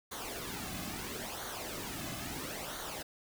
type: noise with flanger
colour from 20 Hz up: pink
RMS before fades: -41 dBFS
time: 0.11-3.03 s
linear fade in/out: 10 ms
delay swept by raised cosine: 0.38 to 2.18 ms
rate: 0.75 Hz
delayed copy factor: -0.65
effects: none